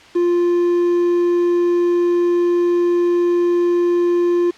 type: tone with quantisation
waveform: triangle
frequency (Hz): 349.2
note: F4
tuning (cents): 0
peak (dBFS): -11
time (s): 0.15-4.51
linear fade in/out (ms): 10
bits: 6
effects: white hiss -43 dBFS RMS until 4.57 s + low-pass 4000 Hz 12 dB/octave